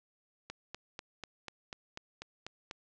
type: click train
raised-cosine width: 0.2 ms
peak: -24 dBFS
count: 10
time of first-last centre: 0.5-2.711 s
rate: 4.07 Hz
effects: low-pass 7000 Hz 12 dB/octave